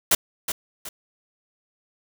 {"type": "noise with echo", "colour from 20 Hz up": "white", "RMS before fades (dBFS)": -17, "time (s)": [0.11, 0.15], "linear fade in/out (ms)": 5, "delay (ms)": 370, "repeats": 2, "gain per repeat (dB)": -9, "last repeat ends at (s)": 0.89, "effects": []}